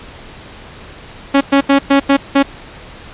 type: tone bursts at uneven times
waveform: sawtooth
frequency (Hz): 277.2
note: C#4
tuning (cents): 0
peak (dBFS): -3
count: 6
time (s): 1.34-1.41 / 1.52-1.61 / 1.69-1.79 / 1.9-2 / 2.09-2.17 / 2.35-2.43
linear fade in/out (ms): 10
effects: pink hiss -35 dBFS RMS until 3.13 s + resampled to 8000 Hz